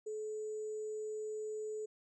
sine tone with sample-and-hold, 430 Hz, A4, 40 cents flat, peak -38 dBFS, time 0.06-1.86 s, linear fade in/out 10 ms, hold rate 7350 Hz, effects resampled to 22050 Hz

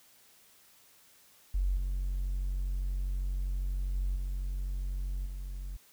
triangle tone with level steps, 46.25 Hz, F#1, in tune, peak -22 / -27 / -25 / -29 / -34 dBFS, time 1.54-5.77 s, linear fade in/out 10 ms, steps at 1.77 / 3.95 / 4.16 / 5.26 s, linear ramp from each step 2 ms, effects tanh soft clip ceiling -24 dBFS + white hiss -61 dBFS RMS until 5.92 s

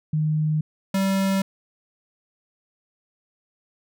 sine / square tone pair in turn, 154.1 / 193.64 Hz, D#3 / G3, -16 / -21 cents, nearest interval major third, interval 395 cents, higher second, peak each -19 / -20 dBFS, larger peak first, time 0.13-0.61 / 0.94-1.42 s, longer neither, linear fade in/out 5 ms, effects none

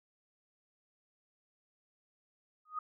sine tone with exponential growth, 1244.5 Hz, D#6, in tune, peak -31 dBFS, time 2.65-2.79 s, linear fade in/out 5 ms, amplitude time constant 30 ms, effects none

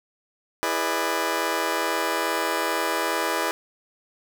15% pulse chord, E dominant seventh, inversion none, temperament just, 329.6 / 412 / 494.4 / 593.3 Hz, E4 / G#4 / B4 / D5, 0 / -14 / +2 / +18 cents, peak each -23 dBFS, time 0.63-3.51 s, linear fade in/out 0 ms, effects none

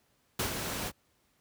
pink noise with ADSR envelope, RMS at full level -29 dBFS, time 0.39-0.92 s, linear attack 6 ms, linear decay 100 ms, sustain -6 dB, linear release 50 ms, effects pink hiss -71 dBFS RMS until 1.4 s + high-pass 60 Hz 12 dB/octave

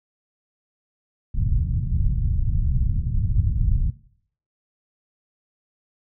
pink low-pass noise, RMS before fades -21 dBFS, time 1.34-3.91 s, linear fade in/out 10 ms, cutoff 130 Hz, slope 24 dB/octave, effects noise-tail reverb RT60 0.6 s tail -17 dB re dry

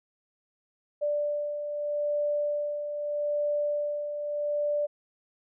sine beating tone pair, 587.3 / 588.1 Hz, D5 / D5, 0 / +2 cents, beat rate 0.8 Hz, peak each -36 / -27 dBFS, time 1.01-4.87 s, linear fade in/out 20 ms, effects none

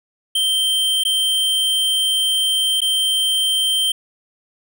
square tone with dropouts, 3133 Hz, G7, 2 cents flat, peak -16 dBFS, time 0.35-3.92 s, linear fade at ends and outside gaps 5 ms, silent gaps 1.037-1.05 / 2.806-2.816 s, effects none

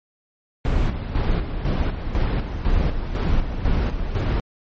brown noise with tremolo, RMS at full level -19 dBFS, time 0.65-4.4 s, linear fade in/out 0 ms, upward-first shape square, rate 2 Hz, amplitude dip 55%, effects low-pass 4000 Hz 12 dB/octave + MP3 32 kbps

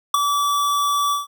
square tone with ADSR envelope, 1153 Hz, D6, 32 cents flat, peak -10 dBFS, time 0.14-1.27 s, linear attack 4 ms, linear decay 10 ms, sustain -8 dB, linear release 150 ms, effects none

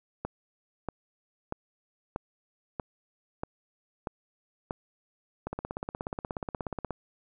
two click trains, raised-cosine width 1 ms, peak -18 / -19 dBFS, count 8 / 25, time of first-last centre 0.25-4.709 / 5.47-6.907 s, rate 1.57 / 16.7 Hz, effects none

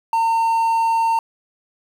triangle tone with quantisation, 910 Hz, A#5, 42 cents flat, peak -13 dBFS, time 0.13-1.19 s, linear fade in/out 2 ms, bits 7, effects none

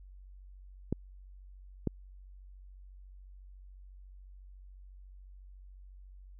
clicks, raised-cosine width 3 ms, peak -17 dBFS, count 2, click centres 0.926 / 1.873 s, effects added 47 Hz sine -49 dBFS peak until 6.39 s

